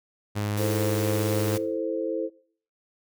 sawtooth tone, 103.83 Hz, G#2, in tune, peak -22 dBFS, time 0.35-1.58 s, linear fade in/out 20 ms
sine chord, A minor, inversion second, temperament equal, 329.6 / 440 / 523.3 Hz, E4 / A4 / C5, 0 / 0 / 0 cents, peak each -30 / -30 / -30 dBFS, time 0.57-2.3 s, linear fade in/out 50 ms
white high-pass noise, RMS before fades -37 dBFS, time 0.57-1.58 s, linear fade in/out 5 ms, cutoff 320 Hz, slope 12 dB/octave
effects noise-tail reverb RT60 0.5 s tail -20 dB re dry

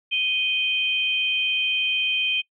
sine tone pair together, 2489 / 3136 Hz, D#7 / G7, 0 / 0 cents, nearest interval major third, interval 400 cents, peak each -23 dBFS, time 0.11-2.42 s, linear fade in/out 20 ms, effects noise-tail reverb RT60 0.1 s tail -23 dB re dry

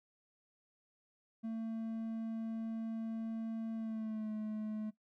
triangle tone with pitch glide, 224.6 to 215 Hz, A3 to A3, +36 to -40 cents, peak -35 dBFS, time 1.43-4.91 s, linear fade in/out 20 ms, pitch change -76 cents, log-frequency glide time 3.74-4.31 s, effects noise-tail reverb RT60 0.1 s tail -17 dB re dry

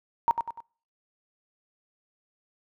sine tone with echo, 932.3 Hz, A#5, in tune, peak -17 dBFS, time 0.28-0.31 s, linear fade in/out 0 ms, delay 98 ms, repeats 3, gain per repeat -7 dB, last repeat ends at 0.604 s, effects noise-tail reverb RT60 0.5 s tail -26 dB re dry

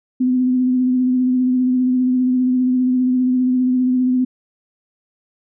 sine tone with vibrato, 253.4 Hz, B3, 45 cents sharp, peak -13 dBFS, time 0.2-4.25 s, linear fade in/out 10 ms, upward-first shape sine, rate 15 Hz, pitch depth 22 cents each way, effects none

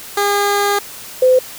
15% pulse / sine tone pair in turn, 405.8 / 511.3 Hz, G#4 / C5, -40 / -40 cents, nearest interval major third, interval 400 cents, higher second, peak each -7 dBFS, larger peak neither, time 0.17-0.79 / 1.22-1.39 s, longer first, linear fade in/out 5 ms, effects white hiss -33 dBFS RMS until 1.58 s

